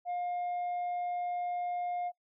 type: tone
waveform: sine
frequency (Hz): 710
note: F5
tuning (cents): +28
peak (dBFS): -29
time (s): 0.05-2.12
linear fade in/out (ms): 50
effects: noise-tail reverb RT60 0.1 s tail -24 dB re dry + tanh soft clip ceiling -31 dBFS